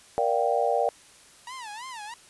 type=chord; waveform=sine; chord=G minor seventh; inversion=first; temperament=just; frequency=470.4 / 588 / 705.6 / 784 Hz; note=Bb4 / D5 / F5 / G5; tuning=+16 / +2 / +18 / 0 cents; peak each=-27 dBFS; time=0.18-0.89 s; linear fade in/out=0 ms
type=tone with vibrato; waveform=sawtooth; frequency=932.3 Hz; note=A#5; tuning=in tune; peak=-33 dBFS; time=1.47-2.14 s; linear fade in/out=2 ms; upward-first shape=sine; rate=3.1 Hz; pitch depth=210 cents each way
effects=white hiss -53 dBFS RMS until 2.29 s + resampled to 24000 Hz